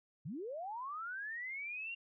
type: linear sweep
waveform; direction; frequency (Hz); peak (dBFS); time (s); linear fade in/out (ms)
sine; up; 120 to 2795; -40; 0.25-1.95; 10
effects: none